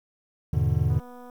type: chord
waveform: triangle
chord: E dominant seventh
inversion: none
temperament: just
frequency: 82.41 / 103.01 / 123.61 / 148.33 Hz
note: E2 / G#2 / B2 / D3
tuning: 0 / -14 / +2 / +18 cents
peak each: -24 dBFS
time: 0.53-1 s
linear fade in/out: 5 ms
type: click train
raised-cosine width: 1 ms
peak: -33 dBFS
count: 99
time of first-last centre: 0.9-1.298 s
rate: 246 Hz
effects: 9-bit